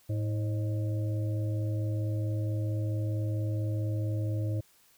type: harmonic tone with a mistuned harmonic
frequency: 106.6 Hz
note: G#2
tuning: 46 cents sharp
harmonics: 1 / 3 / 5 / 6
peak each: -28 / -39 / -43 / -46 dBFS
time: 0.09-4.61 s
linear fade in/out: 10 ms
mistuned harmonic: 6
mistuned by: -61 cents
effects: white hiss -63 dBFS RMS until 4.97 s